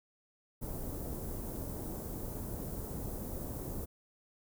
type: band-stop noise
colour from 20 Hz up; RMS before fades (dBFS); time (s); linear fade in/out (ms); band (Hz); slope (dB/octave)
pink; -40; 0.61-3.86; 20; 550 to 14000; 12
effects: none